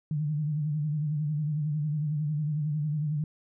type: tone with vibrato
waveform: sine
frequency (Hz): 150.6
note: D3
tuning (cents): +44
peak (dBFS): -26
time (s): 0.11-3.24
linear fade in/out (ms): 2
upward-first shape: sine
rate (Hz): 11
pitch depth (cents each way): 69
effects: none